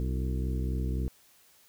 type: harmonic tone with a mistuned harmonic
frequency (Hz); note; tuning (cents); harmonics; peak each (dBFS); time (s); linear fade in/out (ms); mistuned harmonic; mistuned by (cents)
63.9; C2; -40; 1 / 2 / 3 / 4 / 5 / 6 / 7; -29 / -35 / -39 / -41 / -43 / -45 / -46; 0-1.08; 0; 6; -87
effects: white hiss -61 dBFS RMS until 1.68 s